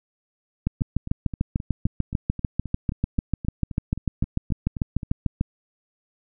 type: two click trains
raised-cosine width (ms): 5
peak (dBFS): -9 / -19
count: 33 / 17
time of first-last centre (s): 0.67-5.411 / 0.81-5.032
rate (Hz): 6.75 / 3.79
effects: none